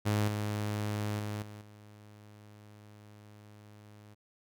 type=tone with level steps; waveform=sawtooth; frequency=104.9 Hz; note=G#2; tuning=18 cents sharp; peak=-23 / -28 / -31 / -41 / -48 dBFS; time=0.05-4.15 s; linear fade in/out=20 ms; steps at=0.28 / 1.19 / 1.42 / 1.61 s; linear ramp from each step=2 ms; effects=none